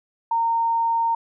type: tone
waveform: sine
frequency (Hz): 920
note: A#5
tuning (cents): -23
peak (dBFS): -18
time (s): 0.31-1.15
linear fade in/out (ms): 5
effects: none